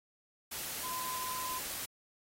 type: tone in noise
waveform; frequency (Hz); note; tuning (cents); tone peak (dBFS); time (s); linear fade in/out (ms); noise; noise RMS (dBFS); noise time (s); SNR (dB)
sine; 1019; C6; -46; -39; 0.83-1.59; 10; white; -40; 0.51-1.86; -2
effects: AAC 48 kbps

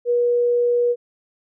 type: tone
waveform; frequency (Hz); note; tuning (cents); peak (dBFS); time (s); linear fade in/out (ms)
sine; 482.1; B4; -42; -15; 0.05-0.96; 50
effects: none

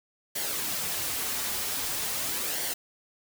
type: noise with flanger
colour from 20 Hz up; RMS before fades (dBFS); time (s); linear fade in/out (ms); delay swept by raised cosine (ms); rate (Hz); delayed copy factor
white; -31; 0.35-2.74; 10; 0.77 to 6.47; 0.44; -0.5
effects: none

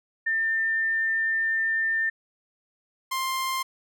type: tone pair in turn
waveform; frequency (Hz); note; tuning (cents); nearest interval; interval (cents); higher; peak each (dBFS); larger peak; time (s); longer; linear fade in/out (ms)
sine / sawtooth; 1798 / 1052.6; A6 / C6; +37 / +10; major sixth; 927; first; -22; neither; 0.26-2.1 / 3.11-3.63; first; 10
effects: none

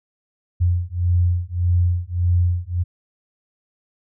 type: beating tone pair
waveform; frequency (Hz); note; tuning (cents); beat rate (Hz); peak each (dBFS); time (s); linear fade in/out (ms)
sine; 87.31 / 89.01; F2 / F2; 0 / +33; 1.7; -19; 0.6-2.84; 20
effects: none

